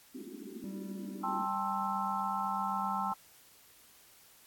pink band-pass noise, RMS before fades -45 dBFS, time 0.14-1.47 s, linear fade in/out 20 ms, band 200 to 390 Hz, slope 96 dB/octave
triangle tone with tremolo, 195.5 Hz, G3, 4 cents flat, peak -38 dBFS, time 0.64-3.12 s, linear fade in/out 0 ms, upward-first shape sine, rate 1 Hz, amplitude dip 25%
sine chord, A minor seventh, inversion third, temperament just, 792 / 880 / 1056 / 1320 Hz, G5 / A5 / C6 / E6, +18 / 0 / +16 / +2 cents, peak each -37 dBFS, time 1.23-3.14 s, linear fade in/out 10 ms
effects white hiss -60 dBFS RMS until 4.46 s + AAC 64 kbps

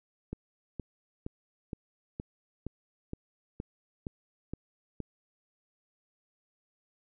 click train, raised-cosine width 3 ms, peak -23 dBFS, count 11, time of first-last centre 0.33-5.003 s, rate 2.14 Hz, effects none

